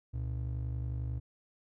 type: ring-modulated tone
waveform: triangle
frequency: 94.4 Hz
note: F#2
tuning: 35 cents sharp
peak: -28 dBFS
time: 0.13-1.2 s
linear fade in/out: 20 ms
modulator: 25.6 Hz
effects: none

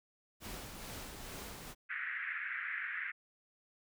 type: noise with tremolo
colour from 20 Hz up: pink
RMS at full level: -45 dBFS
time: 0.4-1.75 s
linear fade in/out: 50 ms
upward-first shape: sine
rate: 2.3 Hz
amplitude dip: 35%
type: band-pass noise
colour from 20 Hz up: white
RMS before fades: -40 dBFS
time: 1.89-3.12 s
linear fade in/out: 20 ms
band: 1500 to 2100 Hz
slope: 48 dB/octave
effects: none

